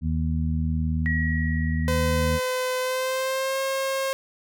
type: harmonic tone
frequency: 79.4 Hz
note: D#2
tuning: 36 cents sharp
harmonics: 1 / 2 / 3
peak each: -24 / -27 / -29 dBFS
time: 0.01-2.4 s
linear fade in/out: 50 ms
type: tone with exponential decay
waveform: sine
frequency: 1911 Hz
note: A#6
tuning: 43 cents sharp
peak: -24 dBFS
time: 1.06-3.59 s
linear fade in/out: 0 ms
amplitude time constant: 550 ms
type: tone with pitch glide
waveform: sawtooth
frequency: 509 to 537.1 Hz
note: C5 to C5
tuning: -48 to +45 cents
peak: -20 dBFS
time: 1.88-4.13 s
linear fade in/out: 0 ms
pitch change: +93 cents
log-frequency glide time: 2.79-3.6 s
effects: none